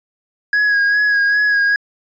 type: tone with vibrato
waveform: triangle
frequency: 1658 Hz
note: G#6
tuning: 3 cents flat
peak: -10 dBFS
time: 0.53-1.76 s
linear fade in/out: 2 ms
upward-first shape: sine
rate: 2.5 Hz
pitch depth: 29 cents each way
effects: resampled to 16000 Hz